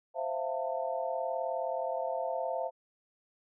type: chord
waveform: sine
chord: F major seventh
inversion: second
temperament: equal with one note detuned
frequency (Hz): 523.3 / 659.3 / 698.5 / 896.9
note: C5 / E5 / F5 / A5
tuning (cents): 0 / 0 / 0 / +33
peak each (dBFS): -36 / -35 / -37 / -39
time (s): 0.14-2.71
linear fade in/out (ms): 50
effects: none